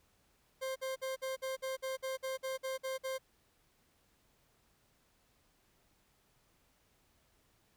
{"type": "tone bursts", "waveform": "40% pulse", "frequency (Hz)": 527, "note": "C5", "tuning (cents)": 12, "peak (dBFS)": -35, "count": 13, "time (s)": [0.61, 3.184], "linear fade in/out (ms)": 20, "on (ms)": 150, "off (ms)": 52, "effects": ["pink hiss -72 dBFS RMS until 7.76 s"]}